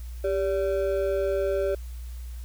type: ring-modulated tone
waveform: triangle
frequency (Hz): 484.4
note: B4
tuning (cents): -34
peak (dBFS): -18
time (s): 0.24-1.75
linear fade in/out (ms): 5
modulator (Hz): 89.8
effects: added 60 Hz sine -34 dBFS peak until 2.44 s + white hiss -54 dBFS RMS until 2.44 s